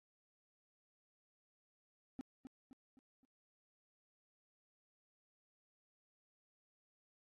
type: tone with echo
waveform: triangle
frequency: 261.2 Hz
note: C4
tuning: 3 cents flat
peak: -39 dBFS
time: 2.19-2.21 s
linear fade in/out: 0 ms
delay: 260 ms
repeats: 4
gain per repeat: -7 dB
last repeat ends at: 3.25 s
effects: AAC 32 kbps